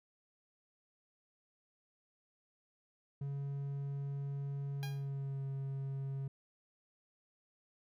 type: tone with pitch glide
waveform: triangle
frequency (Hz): 139.9 to 136.39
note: C#3 to C#3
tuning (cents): +16 to -28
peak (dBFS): -35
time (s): 3.21-6.28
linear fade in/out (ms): 5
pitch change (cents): -44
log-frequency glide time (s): 4.82-5.46
type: tone with exponential decay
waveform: 10% pulse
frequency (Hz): 811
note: G#5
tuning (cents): -41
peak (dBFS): -34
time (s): 4.83-5.09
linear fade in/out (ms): 0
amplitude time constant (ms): 55
effects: none